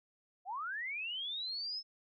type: linear sweep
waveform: sine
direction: up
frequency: 683 to 5274 Hz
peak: -37 dBFS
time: 0.45-1.83 s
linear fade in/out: 50 ms
effects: none